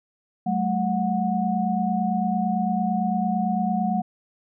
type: tone cluster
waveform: sine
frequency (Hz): 188.3 / 217.2 / 732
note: F#3 / A3 / F#5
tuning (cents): +31 / -22 / -19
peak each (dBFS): -25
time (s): 0.46-4.02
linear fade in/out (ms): 10
effects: none